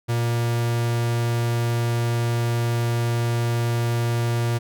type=tone; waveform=45% pulse; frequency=117.9 Hz; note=A#2; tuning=20 cents sharp; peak=-20 dBFS; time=0.08-4.59 s; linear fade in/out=20 ms; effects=none